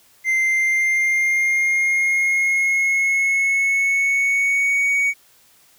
triangle tone with pitch glide, 2081 to 2243 Hz, C7 to C#7, -10 to +20 cents, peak -14 dBFS, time 0.24-5.14 s, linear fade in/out 50 ms, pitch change +130 cents, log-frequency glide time 0.34-4.9 s, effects white hiss -54 dBFS RMS until 5.78 s

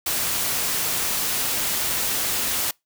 white noise, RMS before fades -24 dBFS, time 0.06-2.71 s, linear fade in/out 5 ms, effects noise-tail reverb RT60 0.2 s tail -26 dB re dry

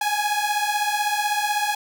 sawtooth beating tone pair, 825 / 841 Hz, G#5 / G#5, -12 / +22 cents, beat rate 16 Hz, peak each -20 dBFS, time 0.01-1.75 s, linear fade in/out 5 ms, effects none

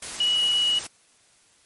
sine tone in noise, 2924 Hz, F#7, 21 cents flat, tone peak -19 dBFS, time 0.2-0.79 s, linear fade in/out 5 ms, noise white, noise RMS -34 dBFS, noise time 0.02-0.87 s, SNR +12 dB, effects white hiss -59 dBFS RMS until 1.65 s + MP3 48 kbps

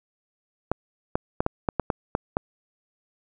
clicks, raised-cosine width 1 ms, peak -8 dBFS, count 9, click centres 0.716 / 1.155 / 1.405 / 1.464 / 1.688 / 1.797 / 1.902 / 2.151 / 2.369 s, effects none

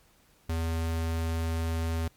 square tone, 82 Hz, E2, 9 cents flat, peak -28 dBFS, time 0.49-2.08 s, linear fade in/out 5 ms, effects pink hiss -63 dBFS RMS until 2.16 s + MP3 96 kbps

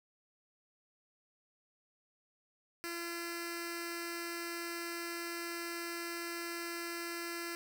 10% pulse tone with notch filter, 341.1 Hz, F4, 41 cents flat, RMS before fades -41 dBFS, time 2.84-7.55 s, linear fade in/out 0 ms, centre 810 Hz, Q 0.71, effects none

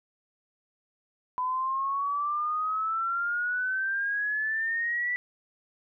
sine exponential sweep, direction up, 1000 to 1975.5 Hz, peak -26 dBFS, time 1.38-5.16 s, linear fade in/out 0 ms, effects none

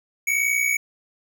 square tone pair together, 2220 / 2281 Hz, C#7 / C#7, +2 / +49 cents, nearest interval unison, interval 47 cents, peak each -23 dBFS, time 0.27-0.77 s, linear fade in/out 5 ms, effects none

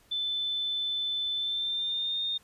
sine tone with pitch glide, 3520 to 3655 Hz, A7 to A#7, 0 to -35 cents, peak -28 dBFS, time 0.11-2.38 s, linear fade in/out 10 ms, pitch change +65 cents, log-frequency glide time 1.35-2.2 s, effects pink hiss -62 dBFS RMS until 2.43 s + resampled to 32000 Hz

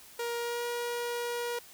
sawtooth tone with pitch glide, 471.9 to 478.2 Hz, A#4 to A#4, +21 to +44 cents, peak -28 dBFS, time 0.19-1.59 s, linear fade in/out 5 ms, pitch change +23 cents, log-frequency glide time 0.37-0.66 s, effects white hiss -53 dBFS RMS until 1.73 s

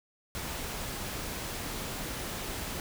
pink noise, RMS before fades -37 dBFS, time 0.35-2.8 s, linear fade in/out 0 ms, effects none

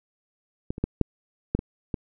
clicks, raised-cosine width 3 ms, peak -15 / -22 / -10 / -6 / -8 / -16 / -14 dBFS, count 7, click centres 0.705 / 0.781 / 0.84 / 1.013 / 1.55 / 1.591 / 1.942 s, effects none

